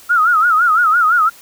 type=tone with vibrato; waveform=sine; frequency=1343 Hz; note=E6; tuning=32 cents sharp; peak=-9 dBFS; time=0.09-1.3 s; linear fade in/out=20 ms; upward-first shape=sine; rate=5.9 Hz; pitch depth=140 cents each way; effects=white hiss -42 dBFS RMS until 1.41 s